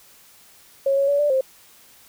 sine tone with pitch steps, 548 / 554 / 570 / 587 / 527 Hz, C#5 / C#5 / C#5 / D5 / C5, -20 / -1 / +48 / -1 / +12 cents, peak -16 dBFS, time 0.86-1.41 s, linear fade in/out 5 ms, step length 110 ms, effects white hiss -51 dBFS RMS until 2.08 s

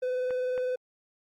triangle tone with vibrato, 505 Hz, B4, 39 cents sharp, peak -25 dBFS, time 0.02-0.76 s, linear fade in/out 10 ms, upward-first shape sine, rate 20 Hz, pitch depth 20 cents each way
clicks, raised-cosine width 0.5 ms, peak -26 dBFS, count 2, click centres 0.307 / 0.578 s
effects Opus 48 kbps

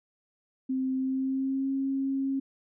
sine tone with pitch glide, 261.6 to 270.5 Hz, C4 to C#4, 0 to -42 cents, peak -26 dBFS, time 0.69-2.4 s, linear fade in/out 10 ms, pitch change +58 cents, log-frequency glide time 0.94-1.73 s, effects none

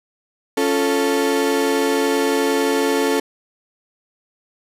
35% pulse chord, Db augmented, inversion none, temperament equal, 277.2 / 349.2 / 440 Hz, Db4 / F4 / A4, 0 / 0 / 0 cents, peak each -19 / -23 / -17 dBFS, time 0.57-3.2 s, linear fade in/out 5 ms, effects resampled to 32000 Hz + 7-bit

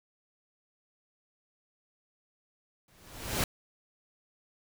pink noise with exponential growth, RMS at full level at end -26 dBFS, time 2.88-3.44 s, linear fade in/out 2 ms, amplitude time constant 120 ms, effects none

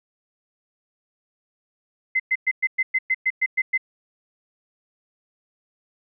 sine tone bursts, 2059 Hz, C7, 28 cents flat, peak -17 dBFS, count 11, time 2.15-3.778 s, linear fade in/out 10 ms, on 48 ms, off 110 ms, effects none

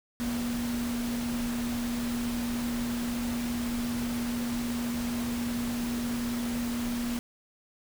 sine tone in noise, 238.9 Hz, A#3, 43 cents sharp, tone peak -29 dBFS, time 0.2-7.19 s, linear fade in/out 0 ms, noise pink, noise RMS -38 dBFS, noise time 0.2-7.19 s, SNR +6 dB, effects none

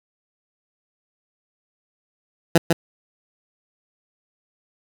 15% pulse tone with echo, 167.7 Hz, E3, 30 cents sharp, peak -4 dBFS, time 2.55-2.58 s, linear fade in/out 5 ms, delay 150 ms, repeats 1, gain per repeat -4 dB, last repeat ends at 2.73 s, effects none

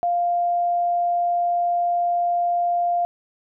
sine tone, 698.5 Hz, F5, in tune, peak -18 dBFS, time 0.03-3.05 s, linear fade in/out 0 ms, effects none

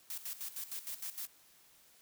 blue noise with tremolo, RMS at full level -41 dBFS, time 0.1-1.27 s, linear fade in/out 2 ms, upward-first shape square, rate 6.5 Hz, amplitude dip 75%, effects white hiss -64 dBFS RMS until 2.01 s

